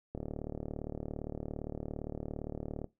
click train, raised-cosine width 2 ms, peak -25 dBFS, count 102, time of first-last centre 0.15-2.843 s, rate 37.5 Hz, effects noise-tail reverb RT60 0.2 s tail -19 dB re dry

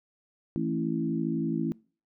harmonic tone with a mistuned harmonic, 55 Hz, A1, in tune, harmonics 3 / 4 / 5 / 6, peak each -32 / -32 / -32 / -32 dBFS, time 0.56-1.72 s, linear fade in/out 0 ms, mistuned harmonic 4, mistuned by +23 cents, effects noise-tail reverb RT60 0.4 s tail -24 dB re dry

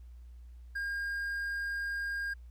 triangle tone, 1615 Hz, G#6, 49 cents flat, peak -31 dBFS, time 0.75-2.34 s, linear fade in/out 10 ms, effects added 60 Hz sine -47 dBFS peak until 2.5 s + pink hiss -74 dBFS RMS until 2.5 s

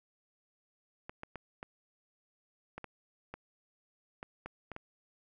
clicks, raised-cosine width 0.5 ms, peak -27 dBFS, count 11, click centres 1.095 / 1.234 / 1.357 / 1.629 / 2.78 / 2.843 / 3.34 / 4.229 / 4.46 / 4.717 / 4.764 s, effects none

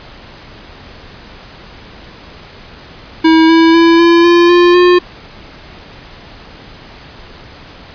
square tone with pitch steps, 322.4 / 327.8 / 333.4 / 339 / 344.7 / 350.6 / 356.5 Hz, E4 / E4 / E4 / E4 / F4 / F4 / F4, -38 / -10 / +20 / +49 / -23 / +7 / +36 cents, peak -5 dBFS, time 3.24-4.99 s, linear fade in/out 10 ms, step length 250 ms, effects pink hiss -35 dBFS RMS until 7.94 s + resampled to 11025 Hz

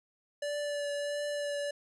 square tone with vibrato, 580 Hz, D5, 22 cents flat, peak -33 dBFS, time 0.42-1.71 s, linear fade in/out 5 ms, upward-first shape triangle, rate 1.5 Hz, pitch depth 17 cents each way, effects resampled to 24000 Hz

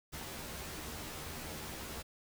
pink noise with comb filter, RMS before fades -44 dBFS, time 0.12-2.03 s, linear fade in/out 20 ms, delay 13 ms, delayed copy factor +0.75, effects none

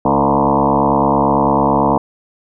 sine tone with frequency modulation, 590 Hz, D5, 8 cents sharp, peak -10 dBFS, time 0.05-1.98 s, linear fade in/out 5 ms, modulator 69 Hz, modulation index 6.3, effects none

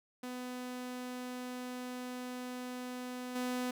sawtooth tone with level steps, 250 Hz, B3, 21 cents sharp, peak -36 / -30 dBFS, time 0.23-3.71 s, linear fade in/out 5 ms, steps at 3.35 s, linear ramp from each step 10 ms, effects none

